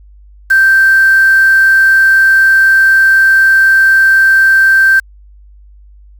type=tone with quantisation; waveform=sine; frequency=1566 Hz; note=G6; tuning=2 cents flat; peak=-4 dBFS; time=0.5-5 s; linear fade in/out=10 ms; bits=4; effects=added 50 Hz sine -36 dBFS peak until 6.19 s

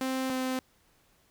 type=tone pair in turn; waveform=sawtooth; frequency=261.6 / 258.6 Hz; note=C4 / C4; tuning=0 / -20 cents; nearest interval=unison; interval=20 cents; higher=first; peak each=-25 dBFS; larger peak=neither; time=0.01-0.3 / 0.3-0.59 s; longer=neither; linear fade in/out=2 ms; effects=pink hiss -66 dBFS RMS until 1.3 s

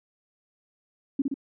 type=tone with echo; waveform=sine; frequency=274.9 Hz; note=C#4; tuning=14 cents flat; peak=-20 dBFS; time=1.19-1.22 s; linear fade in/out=5 ms; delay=61 ms; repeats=2; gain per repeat=-3 dB; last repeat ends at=1.342 s; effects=none

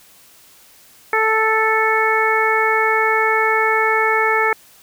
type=harmonic tone; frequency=440 Hz; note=A4; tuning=in tune; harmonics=1 / 2 / 3 / 4 / 5; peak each=-20 / -20 / -20 / -20 / -20 dBFS; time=1.13-4.53 s; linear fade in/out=2 ms; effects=white hiss -48 dBFS RMS until 4.82 s

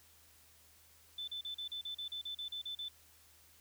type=tone bursts; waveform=sine; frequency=3521 Hz; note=A7; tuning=in tune; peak=-39 dBFS; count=13; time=1.18-2.885 s; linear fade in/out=5 ms; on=97 ms; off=37 ms; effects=added 79 Hz sine -70 dBFS peak until 3.6 s + white hiss -64 dBFS RMS until 3.6 s

